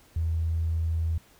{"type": "tone", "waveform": "triangle", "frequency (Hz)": 81.6, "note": "E2", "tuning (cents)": -17, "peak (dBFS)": -20, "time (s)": [0.16, 1.18], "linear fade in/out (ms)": 5, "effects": ["tanh soft clip ceiling -22 dBFS", "pink hiss -58 dBFS RMS until 1.39 s"]}